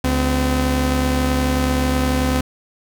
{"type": "tone pair together", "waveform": "sawtooth", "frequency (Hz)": [70.9, 255.8], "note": ["C#2", "C4"], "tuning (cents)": [40, -39], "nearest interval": "octave + minor seventh", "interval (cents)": 2221, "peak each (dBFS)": -15, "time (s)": [0.04, 2.41], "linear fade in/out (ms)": 5, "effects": []}